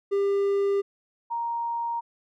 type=tone pair in turn; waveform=triangle / sine; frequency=398.7 / 934.9 Hz; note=G4 / A#5; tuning=+29 / +5 cents; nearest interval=octave + minor third; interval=1476 cents; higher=second; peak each=-19 / -26 dBFS; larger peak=first; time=0.11-0.82 / 1.3-2.01 s; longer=neither; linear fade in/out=20 ms; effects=none